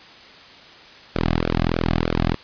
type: tone with flanger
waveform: sawtooth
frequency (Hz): 41.49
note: E1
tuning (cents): +12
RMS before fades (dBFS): -21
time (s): 1.15-2.35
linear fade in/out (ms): 10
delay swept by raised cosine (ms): 1 to 2.2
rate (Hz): 3.2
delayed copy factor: -0.95
effects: white hiss -44 dBFS RMS until 2.43 s + resampled to 11025 Hz